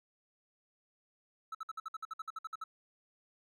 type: tone bursts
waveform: triangle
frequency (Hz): 1308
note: E6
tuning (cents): -14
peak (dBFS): -36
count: 14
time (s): 1.52-2.64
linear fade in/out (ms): 5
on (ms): 28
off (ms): 56
effects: none